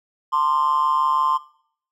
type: tone with amplitude modulation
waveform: triangle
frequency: 1045 Hz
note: C6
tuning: 2 cents flat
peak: -9 dBFS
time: 0.32-1.38 s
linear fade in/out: 20 ms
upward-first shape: sine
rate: 146 Hz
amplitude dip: 95%
effects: noise-tail reverb RT60 0.6 s tail -22 dB re dry + tanh soft clip ceiling -11 dBFS